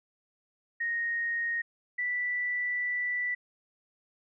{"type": "tone pair in turn", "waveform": "sine", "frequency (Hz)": [1864.7, 1970.2], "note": ["A#6", "B6"], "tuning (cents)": [0, -5], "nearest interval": "minor second", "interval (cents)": 95, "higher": "second", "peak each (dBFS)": [-28, -28], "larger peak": "neither", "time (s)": [[0.8, 1.62], [1.98, 3.35]], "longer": "second", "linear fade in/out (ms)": 10, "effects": []}